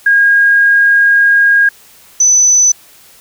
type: tone pair in turn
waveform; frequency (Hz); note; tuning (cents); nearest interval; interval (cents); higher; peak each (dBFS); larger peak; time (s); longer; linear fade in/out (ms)
sine; 1629 / 6013; G#6 / F#8; -34 / +27; octave + major seventh; 2261; second; -5; neither; 0.06-1.69 / 2.2-2.72; first; 5
effects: white hiss -42 dBFS RMS until 3.2 s